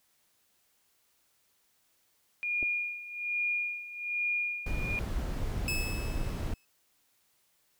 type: tone with tremolo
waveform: sine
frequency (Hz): 2427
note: D#7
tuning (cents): -44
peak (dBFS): -27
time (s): 2.43-4.99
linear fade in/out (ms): 0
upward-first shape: sine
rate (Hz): 1.2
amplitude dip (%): 80
type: clicks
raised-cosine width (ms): 2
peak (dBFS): -30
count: 2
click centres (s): 2.627 / 2.63
type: noise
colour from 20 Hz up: brown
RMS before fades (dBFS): -33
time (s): 4.66-6.54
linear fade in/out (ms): 5
type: tone with exponential decay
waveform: sawtooth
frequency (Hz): 2600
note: E7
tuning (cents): -24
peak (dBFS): -26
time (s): 5.68-6.65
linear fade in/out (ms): 1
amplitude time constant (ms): 210
effects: white hiss -71 dBFS RMS until 7.79 s